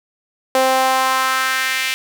sawtooth tone with high-pass filter sweep, 261.6 Hz, C4, in tune, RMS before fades -17 dBFS, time 0.55-1.94 s, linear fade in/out 0 ms, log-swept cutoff 560 to 2400 Hz, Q 2.3, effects none

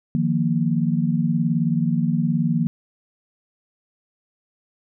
sine chord, Eb suspended second, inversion none, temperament equal, 155.56 / 174.61 / 233.1 Hz, Eb3 / F3 / Bb3, 0 / 0 / 0 cents, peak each -22 dBFS, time 0.15-2.67 s, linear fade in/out 0 ms, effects none

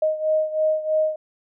sine beating tone pair, 622.3 / 625.4 Hz, D#5 / D#5, 0 / +9 cents, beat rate 3.1 Hz, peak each -20 / -24 dBFS, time 0.02-1.16 s, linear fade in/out 5 ms, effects none

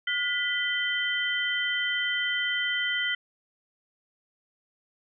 sine tone cluster, 1438 / 1985 / 3102 Hz, F#6 / B6 / G7, -50 / +8 / -19 cents, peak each -31 / -28 / -30 dBFS, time 0.07-3.15 s, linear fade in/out 5 ms, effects none

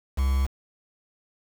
triangle tone with quantisation, 67.2 Hz, C2, 47 cents sharp, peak -18 dBFS, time 0.17-0.47 s, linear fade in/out 20 ms, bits 6, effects none

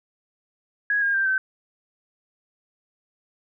sine tone with pitch steps, 1661.2 / 1619.5 / 1578.9 / 1539.2 Hz, G#6 / G#6 / G6 / G6, 0 / -44 / +12 / -32 cents, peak -19 dBFS, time 0.9-1.38 s, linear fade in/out 2 ms, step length 120 ms, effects none

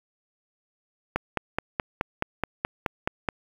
click train, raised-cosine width 0.5 ms, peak -9 dBFS, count 11, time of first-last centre 1.16-3.288 s, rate 4.7 Hz, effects 7-bit

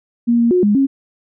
sine tone with pitch steps, 236.2 / 234.2 / 361.7 / 206.5 / 272.3 Hz, A#3 / A#3 / F#4 / G#3 / C#4, +23 / +8 / -39 / -10 / -31 cents, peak -10 dBFS, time 0.27-0.87 s, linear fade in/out 20 ms, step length 120 ms, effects none

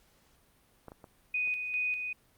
clicks, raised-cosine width 1 ms, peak -30 / -33 / -34 / -40 dBFS, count 4, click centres 0.883 / 0.919 / 1.042 / 1.475 s
sine tone with tremolo, 2489 Hz, D#7, in tune, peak -28 dBFS, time 1.34-2.13 s, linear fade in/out 5 ms, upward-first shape square, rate 2.5 Hz, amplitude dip 45%
effects pink hiss -66 dBFS RMS until 2.37 s + Opus 48 kbps

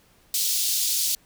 pink high-pass noise, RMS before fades -24 dBFS, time 0.34-1.15 s, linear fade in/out 2 ms, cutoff 3900 Hz, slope 24 dB/octave, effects pink hiss -59 dBFS RMS until 1.25 s

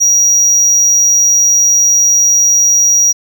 triangle tone, 5750 Hz, F8, 50 cents sharp, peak -5 dBFS, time 0-3.13 s, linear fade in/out 20 ms, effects none

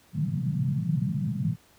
pink band-pass noise, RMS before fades -27 dBFS, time 0.13-1.56 s, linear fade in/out 50 ms, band 120 to 190 Hz, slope 48 dB/octave, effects pink hiss -59 dBFS RMS until 1.78 s + high-pass 60 Hz 12 dB/octave

